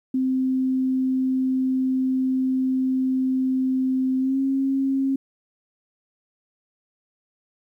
sine tone with pitch glide, 260.3 to 269.8 Hz, C4 to C#4, -9 to -47 cents, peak -19 dBFS, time 0.14-5.16 s, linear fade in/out 5 ms, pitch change +62 cents, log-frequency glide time 4.19-4.39 s, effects 10-bit

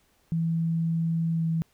sine tone with pitch glide, 164.81 to 163.2 Hz, E3 to E3, 0 to -17 cents, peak -23 dBFS, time 0.32-1.62 s, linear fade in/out 0 ms, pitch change -17 cents, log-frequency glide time 1.33-1.45 s, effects pink hiss -66 dBFS RMS until 1.73 s

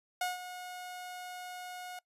sawtooth tone with ADSR envelope, 725 Hz, F#5, 35 cents flat, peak -26 dBFS, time 0.21-1.99 s, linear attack 4 ms, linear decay 160 ms, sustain -12 dB, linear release 3 ms, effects noise-tail reverb RT60 0.1 s tail -22 dB re dry + resampled to 32000 Hz

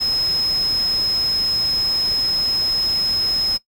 sine tone in noise, 5130 Hz, E8, 48 cents flat, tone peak -17 dBFS, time 0-3.58 s, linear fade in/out 20 ms, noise pink, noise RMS -34 dBFS, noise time 0-3.58 s, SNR +14 dB, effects noise-tail reverb RT60 0.1 s tail -17 dB re dry

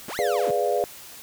sawtooth linear two-way sweep, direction up then down, 80.4 to 2166 to 80.4 Hz, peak -28 dBFS, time 0.08-0.51 s, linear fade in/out 5 ms, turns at 0.19 s
sine chord, G# diminished seventh, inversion none, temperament equal, 415.3 / 493.9 / 587.3 / 698.5 Hz, G#4 / B4 / D5 / F5, 0 / 0 / 0 / 0 cents, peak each -26 dBFS, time 0.19-0.84 s, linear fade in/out 0 ms
effects white hiss -43 dBFS RMS until 1.22 s

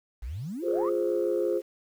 sine exponential sweep, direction up, 49.48 to 1300 Hz, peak -32 dBFS, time 0.22-0.9 s, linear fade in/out 10 ms
sine chord, F minor, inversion none, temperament equal, 349.2 / 415.3 / 523.3 Hz, F4 / Ab4 / C5, 0 / 0 / 0 cents, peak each -27 / -28 / -28 dBFS, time 0.62-1.62 s, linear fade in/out 50 ms
effects tanh soft clip ceiling -17 dBFS + 9-bit

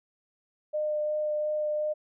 sine tone with vibrato, 605 Hz, D#5, 49 cents flat, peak -26 dBFS, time 0.73-1.94 s, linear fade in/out 20 ms, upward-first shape sine, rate 2.8 Hz, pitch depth 9 cents each way, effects none

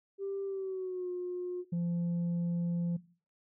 sine tone with pitch glide, 393.4 to 358.7 Hz, G4 to F4, +6 to +46 cents, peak -33 dBFS, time 0.18-1.65 s, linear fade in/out 50 ms, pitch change -160 cents, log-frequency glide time 0.45-1.1 s
sine tone, 172.2 Hz, F3, 24 cents flat, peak -27 dBFS, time 1.72-2.97 s, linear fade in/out 10 ms
effects noise-tail reverb RT60 0.4 s tail -20 dB re dry + tanh soft clip ceiling -29 dBFS

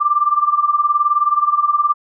sine tone with tremolo, 1182 Hz, D6, 11 cents sharp, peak -9 dBFS, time 0-1.94 s, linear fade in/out 20 ms, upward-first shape sine, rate 19 Hz, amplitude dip 80%, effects none

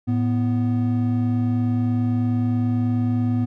triangle tone pair together, 110 / 246.9 Hz, A2 / B3, 0 / 0 cents, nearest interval octave + major second, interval 1400 cents, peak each -19 dBFS, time 0.07-3.46 s, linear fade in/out 20 ms, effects none

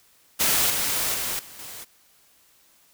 white noise with level steps, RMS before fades -21 / -25 / -28 / -44 / -39 dBFS, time 0.39-1.85 s, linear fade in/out 20 ms, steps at 0.7 / 1.14 / 1.39 / 1.59 s, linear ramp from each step 2 ms, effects white hiss -59 dBFS RMS until 2.93 s

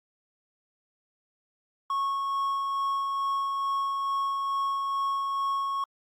triangle tone with tremolo, 1100 Hz, C#6, 14 cents flat, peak -23 dBFS, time 1.9-5.84 s, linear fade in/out 2 ms, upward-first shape sine, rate 2.3 Hz, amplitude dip 25%, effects Opus 48 kbps

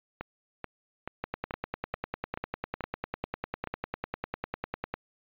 two click trains, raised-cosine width 0.5 ms, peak -20 / -17 dBFS, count 9 / 38, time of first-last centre 0.21-3.673 / 1.24-4.94 s, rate 2.31 / 10 Hz, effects resampled to 8000 Hz

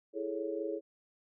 sine chord, A major seventh, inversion second, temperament equal, 329.6 / 415.3 / 440 / 554.4 Hz, E4 / G#4 / A4 / C#5, 0 / 0 / 0 / 0 cents, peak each -39 / -38 / -40 / -40 dBFS, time 0.13-0.81 s, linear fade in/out 50 ms, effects none

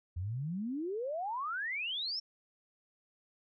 sine exponential sweep, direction up, 82.41 to 5540 Hz, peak -34 dBFS, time 0.16-2.2 s, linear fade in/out 10 ms, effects none

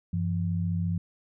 sine tone pair together, 95.44 / 170 Hz, G2 / F3, -46 / -46 cents, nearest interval minor seventh, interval 1000 cents, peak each -28 dBFS, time 0.13-0.98 s, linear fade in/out 5 ms, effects none

